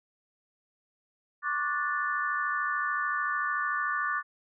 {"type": "chord", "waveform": "sine", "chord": "D major seventh", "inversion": "third", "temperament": "just", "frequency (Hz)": [1101.2, 1174.7, 1468.3, 1762], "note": ["C#6", "D6", "F#6", "A6"], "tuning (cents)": [-12, 0, -14, 2], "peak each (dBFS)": [-37, -31, -33, -32], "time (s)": [1.42, 4.23], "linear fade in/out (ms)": 50, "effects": []}